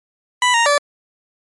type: tone with pitch steps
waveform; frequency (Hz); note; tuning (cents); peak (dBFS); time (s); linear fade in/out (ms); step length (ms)
20% pulse; 990 / 931 / 579; B5 / A#5 / D5; +4 / -2 / -25; -7; 0.42-0.78; 2; 120
effects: MP3 48 kbps